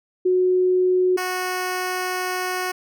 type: tone pair in turn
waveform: sine / 10% pulse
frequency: 366.8 / 366.8 Hz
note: F#4 / F#4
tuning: -15 / -15 cents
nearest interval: unison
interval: 0 cents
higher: neither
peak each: -15 dBFS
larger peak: neither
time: 0.25-1.17 / 1.17-2.72 s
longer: second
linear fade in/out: 10 ms
effects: none